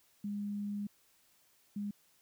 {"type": "tone bursts at uneven times", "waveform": "sine", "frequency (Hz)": 204.5, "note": "G#3", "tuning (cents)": -26, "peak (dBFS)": -35, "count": 2, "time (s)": [[0.24, 0.87], [1.76, 1.91]], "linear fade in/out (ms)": 5, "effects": ["white hiss -69 dBFS RMS until 2.21 s"]}